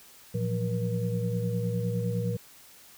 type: tone cluster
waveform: sine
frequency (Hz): 114.8 / 171.1 / 180.9 / 478.1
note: A#2 / F3 / F#3 / A#4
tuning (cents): -26 / -35 / -39 / +44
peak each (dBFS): -29 / -33 / -34 / -34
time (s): 0.34-2.37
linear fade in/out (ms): 10
effects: white hiss -53 dBFS RMS until 2.97 s